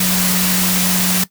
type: tone in noise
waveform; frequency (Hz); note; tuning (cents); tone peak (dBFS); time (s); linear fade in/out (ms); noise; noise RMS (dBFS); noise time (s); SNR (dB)
sine; 183.4; F#3; -15; -17; 0-1.24; 5; white; -17; 0-1.24; -3
effects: noise-tail reverb RT60 0.1 s tail -17 dB re dry